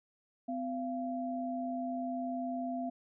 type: tone pair together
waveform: sine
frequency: 254.7 / 686 Hz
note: C4 / F5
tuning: -46 / -31 cents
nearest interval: octave + perfect fourth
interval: 1715 cents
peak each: -36 / -37 dBFS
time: 0.48-2.9 s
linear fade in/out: 10 ms
effects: none